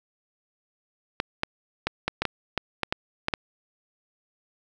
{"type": "clicks", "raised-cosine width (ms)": 0.3, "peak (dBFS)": -8, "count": 11, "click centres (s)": [1.201, 1.434, 1.87, 2.08, 2.22, 2.253, 2.577, 2.833, 2.925, 3.284, 3.338], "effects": ["8-bit"]}